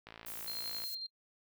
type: click train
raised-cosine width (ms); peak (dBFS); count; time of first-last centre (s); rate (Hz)
0.3; -32; 44; 0.07-0.838; 56
type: noise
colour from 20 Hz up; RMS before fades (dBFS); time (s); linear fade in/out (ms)
violet; -44; 0.26-0.95; 5
type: tone with tremolo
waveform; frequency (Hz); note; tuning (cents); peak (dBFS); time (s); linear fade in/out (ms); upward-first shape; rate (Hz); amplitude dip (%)
sine; 4186; C8; 0; -38; 0.47-1.07; 10; square; 11; 30
effects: noise-tail reverb RT60 0.1 s tail -24 dB re dry